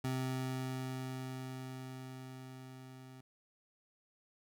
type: tone with level ramp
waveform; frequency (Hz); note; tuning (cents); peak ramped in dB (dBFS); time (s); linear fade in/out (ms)
25% pulse; 130; C3; -11; -30 to -48; 0.04-3.21; 5
effects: none